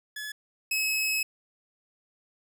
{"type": "tone pair in turn", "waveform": "sawtooth", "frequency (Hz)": [1709, 2572], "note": ["G#6", "E7"], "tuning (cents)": [49, -43], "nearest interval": "perfect fifth", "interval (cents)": 708, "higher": "second", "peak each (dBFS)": [-31, -22], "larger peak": "second", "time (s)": [[0.16, 0.32], [0.71, 1.23]], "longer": "second", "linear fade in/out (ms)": 5, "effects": []}